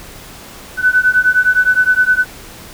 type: beating tone pair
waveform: sine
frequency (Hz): 1495 / 1504.7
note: F#6 / F#6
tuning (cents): +17 / +29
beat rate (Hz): 9.7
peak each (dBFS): -12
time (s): 0.77-2.25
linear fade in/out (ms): 50
effects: pink hiss -35 dBFS RMS until 2.73 s